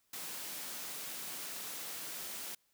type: high-pass noise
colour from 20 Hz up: white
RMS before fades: -43 dBFS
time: 0.13-2.55 s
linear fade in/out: 5 ms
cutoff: 140 Hz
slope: 24 dB/octave
effects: white hiss -75 dBFS RMS until 2.73 s